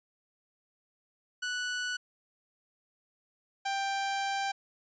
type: tone pair in turn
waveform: sawtooth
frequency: 1480 / 787.4 Hz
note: F#6 / G5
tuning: 0 / +8 cents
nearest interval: major seventh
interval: 1092 cents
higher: first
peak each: -28 / -26 dBFS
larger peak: second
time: 1.42-1.97 / 3.65-4.52 s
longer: second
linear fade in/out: 10 ms
effects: resampled to 16000 Hz